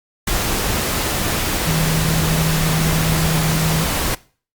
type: tone in noise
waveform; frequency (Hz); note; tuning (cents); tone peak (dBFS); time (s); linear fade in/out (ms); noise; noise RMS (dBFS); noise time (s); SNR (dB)
sine; 159.3; D#3; +41; -17; 1.67-3.84; 5; pink; -20; 0.27-4.15; 0
effects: noise-tail reverb RT60 0.4 s tail -21 dB re dry + Opus 48 kbps